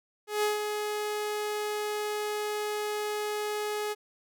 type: tone with ADSR envelope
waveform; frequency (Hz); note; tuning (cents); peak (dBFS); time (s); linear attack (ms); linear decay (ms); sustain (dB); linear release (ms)
sawtooth; 420.4; G#4; +21; -20; 0.27-3.95; 160; 150; -6; 31
effects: none